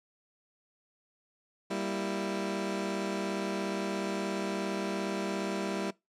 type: chord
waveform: 20% pulse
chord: E diminished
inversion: first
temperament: equal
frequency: 196 / 233.1 / 329.6 Hz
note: G3 / Bb3 / E4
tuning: 0 / 0 / 0 cents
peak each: -29 / -35 / -31 dBFS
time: 1.7-5.91 s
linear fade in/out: 10 ms
effects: noise-tail reverb RT60 0.2 s tail -22 dB re dry + low-pass 8000 Hz 12 dB/octave